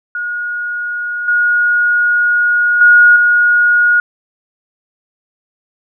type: tone with level steps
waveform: sine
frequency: 1442 Hz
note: F#6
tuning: 45 cents flat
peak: -17 / -9 / -3 / -7 dBFS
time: 0.15-4 s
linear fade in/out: 2 ms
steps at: 1.28 / 2.81 / 3.16 s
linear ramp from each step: 2 ms
effects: none